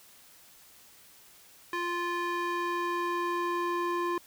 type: tone with band-pass filter sweep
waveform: square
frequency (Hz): 348.2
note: F4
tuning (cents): -5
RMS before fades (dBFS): -31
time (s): 1.73-4.18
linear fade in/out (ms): 2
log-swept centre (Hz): 1500 to 890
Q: 1.2
effects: white hiss -56 dBFS RMS until 4.26 s